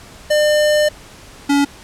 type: tone pair in turn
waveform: square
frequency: 600 / 283.2 Hz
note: D5 / C#4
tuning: +37 / +37 cents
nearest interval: octave + minor second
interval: 1300 cents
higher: first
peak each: -12 dBFS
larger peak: neither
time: 0.3-0.89 / 1.49-1.65 s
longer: first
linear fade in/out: 10 ms
effects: pink hiss -40 dBFS RMS until 1.83 s + low-pass 10000 Hz 12 dB/octave